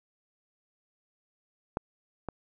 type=clicks; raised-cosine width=1 ms; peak=-15 / -20 dBFS; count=2; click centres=1.771 / 2.287 s; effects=none